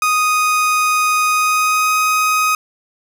30% pulse tone with pitch glide, 1244.5 to 1256.1 Hz, D#6 to D#6, 0 to +16 cents, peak -10 dBFS, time 0.02-2.55 s, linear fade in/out 2 ms, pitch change +16 cents, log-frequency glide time 1.27-1.93 s, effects none

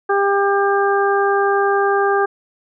harmonic tone, 398.8 Hz, G4, 30 cents sharp, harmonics 1 / 2 / 3 / 4, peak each -16 / -19 / -21 / -22 dBFS, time 0.09-2.26 s, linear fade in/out 10 ms, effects none

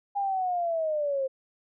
sine linear sweep, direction down, 813 to 523.3 Hz, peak -25 dBFS, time 0.15-1.28 s, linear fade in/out 20 ms, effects none

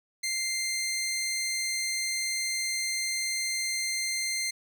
15% pulse tone, 2093 Hz, C7, in tune, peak -22 dBFS, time 0.23-4.51 s, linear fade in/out 10 ms, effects none

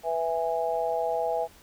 sine chord, E major, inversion second, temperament just, 494.4 / 659.3 / 824.1 Hz, B4 / E5 / G#5, +2 / 0 / -14 cents, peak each -30 / -28 / -30 dBFS, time 0.03-1.48 s, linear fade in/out 50 ms, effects pink hiss -54 dBFS RMS until 1.62 s

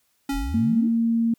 square tone with exponential decay, 277.2 Hz, C#4, in tune, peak -23 dBFS, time 0.29-0.98 s, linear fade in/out 5 ms, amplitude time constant 150 ms
sine exponential sweep, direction up, 32.7 to 351.4 Hz, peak -25 dBFS, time 0.31-0.89 s, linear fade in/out 50 ms
sine tone with pitch glide, 227.9 to 229.8 Hz, A#3 to A#3, -39 to -25 cents, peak -18 dBFS, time 0.54-1.34 s, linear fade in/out 5 ms, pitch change +14 cents, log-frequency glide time 0.73-0.92 s
effects white hiss -68 dBFS RMS until 1.38 s

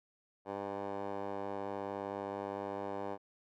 15% pulse tone with band-pass filter, 99.5 Hz, G2, 26 cents sharp, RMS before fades -40 dBFS, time 0.45-3.18 s, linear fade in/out 50 ms, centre 660 Hz, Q 8.4, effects none

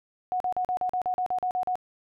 sine tone bursts, 733 Hz, F#5, 16 cents flat, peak -24 dBFS, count 12, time 0.32-1.755 s, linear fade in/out 0 ms, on 82 ms, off 41 ms, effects none

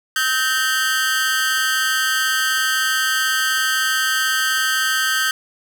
sawtooth tone with amplitude modulation, 1556 Hz, G6, 13 cents flat, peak -9 dBFS, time 0.16-5.31 s, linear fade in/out 2 ms, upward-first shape sine, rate 277 Hz, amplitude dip 95%, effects none

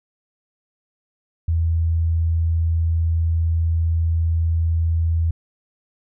sine tone, 82.41 Hz, E2, in tune, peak -16 dBFS, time 1.48-5.31 s, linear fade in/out 5 ms, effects none

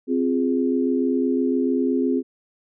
sine chord, F minor, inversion second, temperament equal, 261.6 / 349.2 / 415.3 Hz, C4 / F4 / Ab4, 0 / 0 / 0 cents, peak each -20 / -25 / -25 dBFS, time 0.07-2.23 s, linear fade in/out 50 ms, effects none

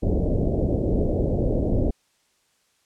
pink low-pass noise, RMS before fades -22 dBFS, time 0.02-1.91 s, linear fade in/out 10 ms, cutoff 620 Hz, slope 48 dB/octave, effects white hiss -66 dBFS RMS until 2.85 s + low-pass 9000 Hz 12 dB/octave

